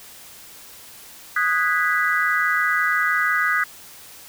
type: chord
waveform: sine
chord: G# minor seventh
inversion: second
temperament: equal with one note detuned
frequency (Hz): 1244.5 / 1480 / 1645.9 / 1975.5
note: D#6 / F#6 / G#6 / B6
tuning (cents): 0 / 0 / -16 / 0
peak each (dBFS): -23 / -23 / -23 / -23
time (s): 1.36-3.64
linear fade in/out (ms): 5
effects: white hiss -43 dBFS RMS until 4.28 s